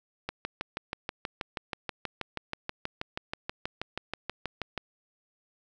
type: click train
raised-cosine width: 0.3 ms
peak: -16 dBFS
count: 29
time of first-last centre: 0.29-4.777 s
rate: 6.24 Hz
effects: none